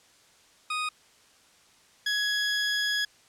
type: tone pair in turn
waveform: 20% pulse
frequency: 1244.5 / 1673.7 Hz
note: D#6 / G#6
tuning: 0 / +13 cents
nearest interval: perfect fourth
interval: 513 cents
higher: second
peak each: -23 / -20 dBFS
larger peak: second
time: 0.7-0.89 / 2.06-3.05 s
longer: second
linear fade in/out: 5 ms
effects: white hiss -59 dBFS RMS until 3.28 s + low-pass 8000 Hz 12 dB/octave